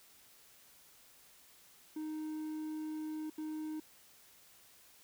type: tone bursts at uneven times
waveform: triangle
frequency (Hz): 310.1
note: D#4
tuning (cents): -6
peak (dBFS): -36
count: 2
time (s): 1.96-3.3 / 3.38-3.8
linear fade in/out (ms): 5
effects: white hiss -62 dBFS RMS until 5.03 s